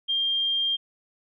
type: tone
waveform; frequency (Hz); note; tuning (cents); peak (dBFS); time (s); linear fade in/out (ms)
sine; 3198; G7; +34; -22; 0.08-0.77; 20
effects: none